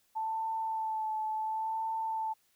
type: tone with vibrato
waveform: sine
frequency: 880 Hz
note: A5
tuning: in tune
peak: -31 dBFS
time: 0.15-2.34 s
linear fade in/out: 20 ms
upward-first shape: sine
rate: 0.7 Hz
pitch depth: 23 cents each way
effects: white hiss -71 dBFS RMS until 2.55 s